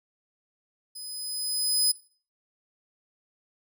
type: tone with level ramp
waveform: 20% pulse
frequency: 5020 Hz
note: D#8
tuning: 15 cents sharp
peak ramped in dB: -33 to -14 dBFS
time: 0.95-1.92 s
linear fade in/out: 10 ms
effects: noise-tail reverb RT60 0.4 s tail -17 dB re dry